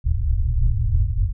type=low-pass noise; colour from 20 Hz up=pink; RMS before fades=-19 dBFS; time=0.04-1.33 s; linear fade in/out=20 ms; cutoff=120 Hz; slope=96 dB/octave; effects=none